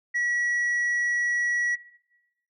sine tone, 1929 Hz, B6, 41 cents flat, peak -20 dBFS, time 0.14-1.76 s, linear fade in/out 20 ms, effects noise-tail reverb RT60 0.9 s tail -17 dB re dry + tanh soft clip ceiling -22 dBFS

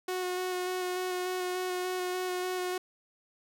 sawtooth tone with vibrato, 365.2 Hz, F#4, 23 cents flat, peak -27 dBFS, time 0.08-2.78 s, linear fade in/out 5 ms, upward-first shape square, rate 3.4 Hz, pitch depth 12 cents each way, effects none

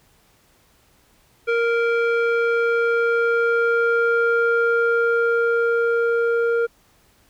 square tone with low-pass filter sweep, 466.2 Hz, A#4, in tune, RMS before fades -19 dBFS, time 1.47-6.67 s, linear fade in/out 20 ms, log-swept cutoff 2000 to 1100 Hz, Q 2.9, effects pink hiss -58 dBFS RMS until 7.29 s

